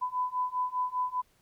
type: beating tone pair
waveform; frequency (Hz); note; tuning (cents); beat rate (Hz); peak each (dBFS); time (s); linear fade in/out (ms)
sine; 999 / 1004; B5 / B5; +20 / +28; 5; -32 / -31; 0.01-1.22; 20
effects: pink hiss -68 dBFS RMS until 1.41 s